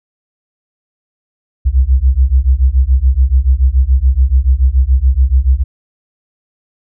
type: beating tone pair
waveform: sine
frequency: 61.74 / 68.74 Hz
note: B1 / C#2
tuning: 0 / -14 cents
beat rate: 7 Hz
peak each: -10 dBFS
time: 1.65-5.64 s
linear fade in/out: 20 ms
effects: none